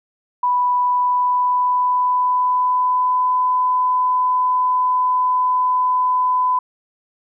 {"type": "tone with pitch glide", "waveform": "sine", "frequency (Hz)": [987.8, 1005.1], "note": ["B5", "B5"], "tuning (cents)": [0, 30], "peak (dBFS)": -14, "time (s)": [0.43, 6.59], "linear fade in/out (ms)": 5, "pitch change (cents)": 30, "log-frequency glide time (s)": [0.75, 3.33], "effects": []}